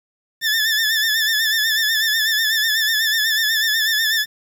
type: tone with vibrato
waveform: 20% pulse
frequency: 1761 Hz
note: A6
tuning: 1 cent sharp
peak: -11 dBFS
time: 0.41-4.26 s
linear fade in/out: 50 ms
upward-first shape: sine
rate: 8.1 Hz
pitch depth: 63 cents each way
effects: 8-bit